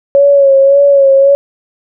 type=tone with vibrato; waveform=sine; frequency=554.4 Hz; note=C#5; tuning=in tune; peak=-3 dBFS; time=0.15-1.35 s; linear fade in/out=0 ms; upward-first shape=sine; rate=1.8 Hz; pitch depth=39 cents each way; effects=none